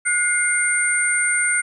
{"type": "tone cluster", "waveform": "sine", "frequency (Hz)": [1454, 2116, 8850], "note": ["F#6", "C7", "C#9"], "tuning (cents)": [-31, 19, -4], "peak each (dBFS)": -21, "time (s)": [0.05, 1.62], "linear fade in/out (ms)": 20, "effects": []}